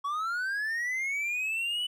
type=linear sweep; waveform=triangle; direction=up; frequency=1108.7 to 2991 Hz; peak=-27 dBFS; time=0.04-1.87 s; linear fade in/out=10 ms; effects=none